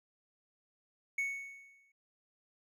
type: tone with exponential decay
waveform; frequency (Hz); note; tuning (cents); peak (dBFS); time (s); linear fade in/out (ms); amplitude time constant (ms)
triangle; 2217; C#7; 0; -28; 1.18-1.92; 5; 160
effects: none

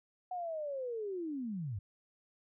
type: linear sweep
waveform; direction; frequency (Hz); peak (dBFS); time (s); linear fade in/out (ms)
sine; down; 740 to 88.9; -36; 0.31-1.79; 5
effects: none

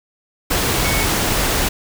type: tone in noise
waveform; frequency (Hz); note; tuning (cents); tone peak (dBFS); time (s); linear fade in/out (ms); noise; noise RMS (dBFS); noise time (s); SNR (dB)
sine; 2217; C#7; 0; -23; 0.84-1.05; 10; pink; -18; 0.5-1.69; -8
effects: none

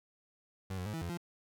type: tone with pitch steps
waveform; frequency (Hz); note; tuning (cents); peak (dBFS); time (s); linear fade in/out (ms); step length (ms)
30% pulse; 95.2 / 90.5 / 105.7 / 163.1 / 85.6 / 172.7; F#2 / F#2 / G#2 / E3 / F2 / F3; +50 / -38 / +31 / -18 / -34 / -19; -34; 0.7-1.174; 5; 79
effects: none

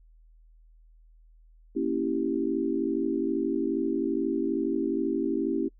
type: chord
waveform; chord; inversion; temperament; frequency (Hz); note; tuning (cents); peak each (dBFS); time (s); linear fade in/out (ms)
sine; A# diminished seventh; none; equal; 233.1 / 277.2 / 329.6 / 392; A#3 / C#4 / E4 / G4; 0 / 0 / 0 / 0; -33 / -29 / -29 / -31; 1.75-5.69; 20
effects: noise-tail reverb RT60 0.1 s tail -24 dB re dry + added 40 Hz sine -53 dBFS peak until 5.79 s

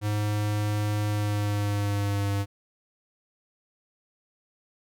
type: tone with pitch glide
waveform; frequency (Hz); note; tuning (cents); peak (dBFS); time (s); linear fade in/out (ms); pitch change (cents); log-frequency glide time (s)
square; 104.8 to 100.13; G#2 to G2; +16 to +37; -25; 0.01-2.46; 50; -79; 1.08-2.31
effects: none

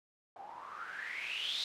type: noise with low-pass filter sweep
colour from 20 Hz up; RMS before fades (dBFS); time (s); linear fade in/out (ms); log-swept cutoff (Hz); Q
blue; -41; 0.36-1.64; 2; 740 to 4000; 9
effects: none

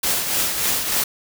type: noise with tremolo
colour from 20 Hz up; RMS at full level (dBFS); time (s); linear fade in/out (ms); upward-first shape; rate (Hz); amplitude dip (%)
white; -19; 0.03-1.04; 5; triangle; 3.4; 55
effects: none

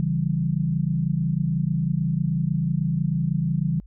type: chord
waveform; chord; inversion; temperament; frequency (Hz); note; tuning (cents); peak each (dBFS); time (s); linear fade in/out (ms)
sine; C# diminished; none; equal with one note detuned; 138.59 / 164.81 / 194.64; C#3 / E3 / G3; 0 / 0 / -12; -25 / -23 / -28; 0-3.8; 0
effects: added 50 Hz sine -43 dBFS peak until 3.86 s

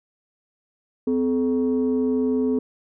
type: tone pair together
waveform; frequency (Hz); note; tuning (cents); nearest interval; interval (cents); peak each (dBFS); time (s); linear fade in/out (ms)
sine; 255.7 / 430.6; C4 / A4; -40 / -37; major sixth; 903; -19 / -22; 1.07-2.59; 5
effects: tanh soft clip ceiling -14 dBFS

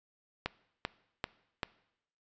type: click train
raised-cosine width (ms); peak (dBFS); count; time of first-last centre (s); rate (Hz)
0.3; -16; 4; 0.46-1.632; 2.56
effects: noise-tail reverb RT60 0.8 s tail -20 dB re dry + resampled to 16000 Hz

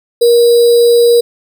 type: tone with sample-and-hold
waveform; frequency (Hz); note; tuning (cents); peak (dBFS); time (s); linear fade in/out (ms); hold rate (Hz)
sine; 473.5; A#4; +27; -4; 0.21-1.21; 10; 4410
effects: none

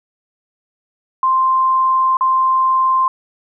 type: tone with dropouts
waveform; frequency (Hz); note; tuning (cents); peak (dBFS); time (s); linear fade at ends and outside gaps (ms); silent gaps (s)
sine; 1046.5; C6; 0; -11; 1.23-3.08; 2; 2.17-2.209
effects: none

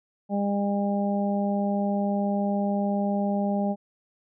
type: harmonic tone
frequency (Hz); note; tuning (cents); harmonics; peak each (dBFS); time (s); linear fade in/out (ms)
201.5; G3; +48; 1 / 2 / 3 / 4; -24 / -35 / -30 / -32; 0.29-3.76; 50
effects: none

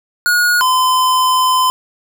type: tone pair in turn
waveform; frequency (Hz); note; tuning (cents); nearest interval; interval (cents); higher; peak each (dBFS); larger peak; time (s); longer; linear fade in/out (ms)
square; 1446 / 1022.5; F#6 / C6; -40 / -40; tritone; 600; first; -11; neither; 0.26-0.61 / 0.61-1.7; second; 0
effects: none

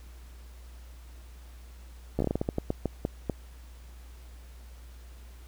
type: slowing click train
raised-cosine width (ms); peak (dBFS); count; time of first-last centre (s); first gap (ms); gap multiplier
2; -14; 14; 2.19-3.297; 14; 1.27
effects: added 60 Hz sine -45 dBFS peak until 5.47 s + pink hiss -58 dBFS RMS until 5.47 s

